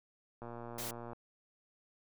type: click train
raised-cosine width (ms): 1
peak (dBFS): -32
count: 85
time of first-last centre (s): 0.42-1.132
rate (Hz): 118
type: noise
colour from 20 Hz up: white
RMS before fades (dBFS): -42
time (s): 0.78-0.91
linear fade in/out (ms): 5
effects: none